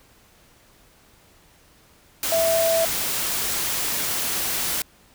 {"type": "tone in noise", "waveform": "sine", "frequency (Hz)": 659.3, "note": "E5", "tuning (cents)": 0, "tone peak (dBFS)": -18, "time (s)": [2.32, 2.85], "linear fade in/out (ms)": 2, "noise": "white", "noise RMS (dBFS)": -25, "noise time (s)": [2.23, 4.82], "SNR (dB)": 4, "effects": ["pink hiss -55 dBFS RMS until 5.14 s"]}